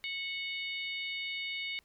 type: harmonic tone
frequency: 736 Hz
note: F#5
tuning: 9 cents flat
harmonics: 3 / 4 / 5 / 6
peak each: -37 / -42 / -42 / -49 dBFS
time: 0.04-1.79 s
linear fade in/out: 0 ms
effects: pink hiss -70 dBFS RMS until 1.84 s